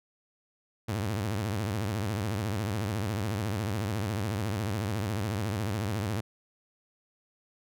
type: tone with vibrato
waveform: sawtooth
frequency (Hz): 103.83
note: G#2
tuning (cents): 0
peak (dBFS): -25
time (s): 0.88-6.21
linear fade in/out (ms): 10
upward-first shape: sine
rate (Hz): 14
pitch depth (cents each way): 190
effects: none